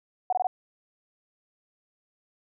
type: tone bursts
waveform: sine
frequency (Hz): 740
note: F#5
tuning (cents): 0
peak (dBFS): -21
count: 4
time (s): 0.3-0.47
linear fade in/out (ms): 2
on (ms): 26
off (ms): 22
effects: none